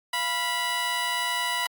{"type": "tone pair together", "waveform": "15% pulse", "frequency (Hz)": [694.4, 982], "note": ["F5", "B5"], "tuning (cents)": [-10, -10], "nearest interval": "tritone", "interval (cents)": 600, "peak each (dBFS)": [-28, -19], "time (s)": [0.13, 1.67], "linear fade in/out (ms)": 5, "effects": ["AAC 64 kbps"]}